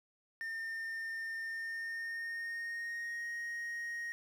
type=tone with pitch glide; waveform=triangle; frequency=1812 to 1872.7 Hz; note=A#6 to A#6; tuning=-50 to +7 cents; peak=-36 dBFS; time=0.41-4.12 s; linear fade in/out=0 ms; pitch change=+57 cents; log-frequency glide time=1.43-3.25 s; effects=11-bit